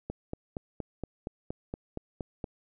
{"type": "click train", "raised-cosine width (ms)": 2, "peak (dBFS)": -21, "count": 11, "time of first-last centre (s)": [0.1, 2.442], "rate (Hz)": 4.27, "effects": []}